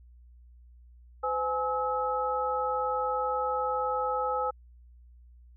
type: tone cluster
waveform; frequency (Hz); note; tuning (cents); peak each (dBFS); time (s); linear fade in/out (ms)
sine; 509 / 839 / 1291; C5 / G#5 / E6; -48 / +17 / -37; -31; 1.23-4.51; 10
effects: added 60 Hz sine -51 dBFS peak until 5.56 s